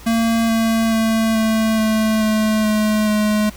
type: tone with pitch steps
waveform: square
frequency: 228 / 225.6 / 223.3 / 221 / 218.7 / 216.5 / 214.2 / 212 Hz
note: A#3 / A3 / A3 / A3 / A3 / A3 / A3 / G#3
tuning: -38 / +44 / +26 / +8 / -10 / -28 / -46 / +36 cents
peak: -15 dBFS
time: 0.06-3.5 s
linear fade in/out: 10 ms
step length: 430 ms
effects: added 60 Hz sine -38 dBFS peak until 3.56 s + pink hiss -41 dBFS RMS until 3.56 s